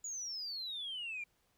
sine exponential sweep, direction down, 6930 to 2349 Hz, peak -38 dBFS, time 0.04-1.24 s, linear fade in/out 5 ms, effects tanh soft clip ceiling -35 dBFS + pink hiss -75 dBFS RMS until 1.57 s

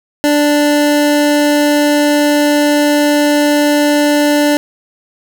25% pulse tone, 293.7 Hz, D4, in tune, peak -5 dBFS, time 0.24-4.57 s, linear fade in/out 0 ms, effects none

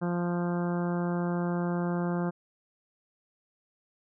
harmonic tone, 174.61 Hz, F3, in tune, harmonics 1 / 2 / 3 / 4 / 5 / 6 / 7 / 8 / 9, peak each -28 / -34 / -38 / -40 / -42 / -44 / -45 / -46 / -47 dBFS, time 0.01-2.31 s, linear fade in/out 20 ms, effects none

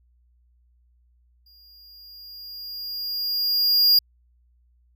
square tone with exponential growth, 4830 Hz, D8, 48 cents sharp, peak -13 dBFS, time 1.46-3.99 s, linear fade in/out 5 ms, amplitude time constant 550 ms, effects added 60 Hz sine -58 dBFS peak until 4.95 s

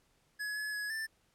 square tone with pitch steps, 1688 / 1703 / 1683 / 1771 Hz, G#6 / G#6 / G#6 / A6, +28 / +43 / +23 / +11 cents, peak -36 dBFS, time 0.39-1.07 s, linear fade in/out 20 ms, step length 170 ms, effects pink hiss -72 dBFS RMS until 1.34 s + low-pass 12000 Hz 12 dB/octave

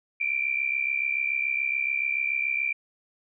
sine tone pair together, 2325 / 2392 Hz, D7 / D7, -18 / +31 cents, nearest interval unison, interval 49 cents, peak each -27 dBFS, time 0.2-2.73 s, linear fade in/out 10 ms, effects none

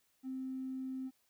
triangle tone, 261.6 Hz, C4, in tune, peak -34 dBFS, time 0.23-1.11 s, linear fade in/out 50 ms, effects tanh soft clip ceiling -36 dBFS + white hiss -75 dBFS RMS until 1.29 s

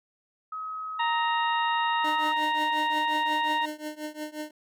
sine tone, 1273 Hz, D#6, 39 cents sharp, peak -32 dBFS, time 0.52-2.32 s, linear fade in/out 5 ms
harmonic tone, 932.3 Hz, A#5, in tune, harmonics 1 / 2 / 3 / 4, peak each -25 / -31 / -35 / -37 dBFS, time 0.99-3.66 s, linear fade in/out 10 ms
25% pulse tone with tremolo, 304 Hz, D#4, 40 cents flat, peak -27 dBFS, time 2.04-4.51 s, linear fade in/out 5 ms, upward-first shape triangle, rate 5.6 Hz, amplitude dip 95%
effects none

